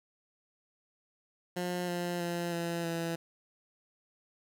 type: tone with pitch steps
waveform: 15% pulse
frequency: 178.2 / 175.34 / 172.53 / 169.76 / 167.04 Hz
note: F3 / F3 / F3 / F3 / E3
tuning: +35 / +7 / -21 / -49 / +23 cents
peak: -26 dBFS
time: 1.56-3.16 s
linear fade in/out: 10 ms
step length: 320 ms
effects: none